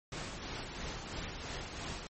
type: noise with tremolo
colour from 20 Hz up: pink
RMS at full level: -40 dBFS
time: 0.12-2.07 s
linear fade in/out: 2 ms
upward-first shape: sine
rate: 3 Hz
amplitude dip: 40%
effects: low-pass 9000 Hz 12 dB/octave + MP3 32 kbps